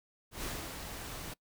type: noise with ADSR envelope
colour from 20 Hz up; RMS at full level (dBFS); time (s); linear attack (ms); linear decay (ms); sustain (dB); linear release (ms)
pink; -38; 0.31-1.34; 130; 250; -5; 9
effects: noise-tail reverb RT60 0.1 s tail -23 dB re dry